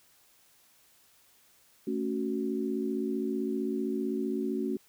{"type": "chord", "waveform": "sine", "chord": "F# minor", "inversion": "first", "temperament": "just", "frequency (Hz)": [222, 277.5, 370], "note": ["A3", "C#4", "F#4"], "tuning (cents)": [16, 2, 0], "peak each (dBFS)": -33, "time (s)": [1.87, 4.77], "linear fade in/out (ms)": 5, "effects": ["white hiss -63 dBFS RMS until 4.88 s"]}